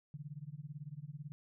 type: tone with tremolo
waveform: sine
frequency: 146.83 Hz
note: D3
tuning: in tune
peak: -40 dBFS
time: 0.14-1.32 s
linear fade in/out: 0 ms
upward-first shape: sine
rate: 18 Hz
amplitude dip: 95%
effects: none